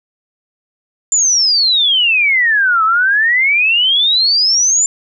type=exponential two-way sweep; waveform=sine; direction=down then up; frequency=7230 to 1276 to 7230 Hz; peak=-9 dBFS; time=1.12-4.86 s; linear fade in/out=2 ms; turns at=2.84 s; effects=none